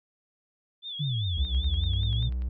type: tone with vibrato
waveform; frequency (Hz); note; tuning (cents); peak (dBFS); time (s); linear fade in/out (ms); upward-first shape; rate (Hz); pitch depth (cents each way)
sine; 3466; A7; -27; -34; 0.82-2.3; 50; triangle; 5.1; 110
type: exponential two-way sweep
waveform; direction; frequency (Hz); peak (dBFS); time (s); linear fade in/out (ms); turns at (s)
sine; down then up; 155.56 to 65.41 to 125.3; -26; 0.99-2.3; 20; 1.49
type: tone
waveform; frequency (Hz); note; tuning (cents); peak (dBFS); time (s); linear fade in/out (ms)
triangle; 62.3; B1; +16; -25; 1.37-2.49; 5
type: click train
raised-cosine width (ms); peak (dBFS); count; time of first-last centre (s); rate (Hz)
0.3; -35; 11; 1.45-2.421; 10.3
effects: none